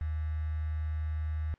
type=tone with quantisation; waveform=sine; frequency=77.7 Hz; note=D#2; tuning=2 cents flat; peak=-30 dBFS; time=0.01-1.54 s; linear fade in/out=0 ms; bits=8; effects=white hiss -66 dBFS RMS until 1.58 s + low-pass 2000 Hz 12 dB/octave